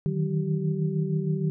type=tone cluster; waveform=sine; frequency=153.6 / 160 / 188.9 / 387.3 Hz; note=D#3 / D#3 / F#3 / G4; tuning=-22 / +49 / +36 / -21 cents; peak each=-26 / -31 / -30 / -33 dBFS; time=0.06-1.5 s; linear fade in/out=0 ms; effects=none